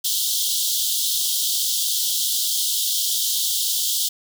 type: high-pass noise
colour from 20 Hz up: pink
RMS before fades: -22 dBFS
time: 0.04-4.09 s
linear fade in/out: 10 ms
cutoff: 3100 Hz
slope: 96 dB/octave
effects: none